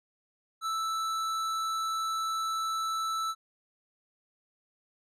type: tone with hard clipping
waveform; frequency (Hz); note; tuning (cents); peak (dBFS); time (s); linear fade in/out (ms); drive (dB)
sine; 1318.5; E6; 0; -31; 0.61-3.35; 50; 13
effects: none